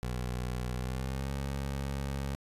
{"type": "tone with pitch glide", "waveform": "20% pulse", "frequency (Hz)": [61.74, 68.5], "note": ["B1", "C#2"], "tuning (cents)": [0, -20], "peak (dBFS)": -28, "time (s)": [0.03, 2.35], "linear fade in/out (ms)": 0, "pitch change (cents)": 180, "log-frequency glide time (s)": [0.73, 1.32], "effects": ["resampled to 32000 Hz"]}